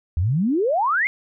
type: exponential sweep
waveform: sine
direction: up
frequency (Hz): 76.5 to 2211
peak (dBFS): -17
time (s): 0.17-1.07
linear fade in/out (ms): 0
effects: none